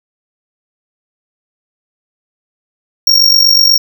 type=tone with amplitude modulation; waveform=square; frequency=5560 Hz; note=F8; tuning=9 cents flat; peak=-3 dBFS; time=3.07-3.78 s; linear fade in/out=5 ms; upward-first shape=sine; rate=48.2 Hz; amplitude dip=70%; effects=none